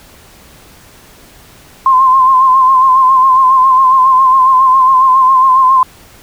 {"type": "tone with vibrato", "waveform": "sine", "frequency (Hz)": 1046, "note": "C6", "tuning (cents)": -1, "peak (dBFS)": -4, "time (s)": [1.86, 5.83], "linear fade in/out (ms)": 2, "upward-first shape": "sine", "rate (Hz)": 7.3, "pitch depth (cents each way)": 47, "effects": ["pink hiss -40 dBFS RMS until 6.22 s"]}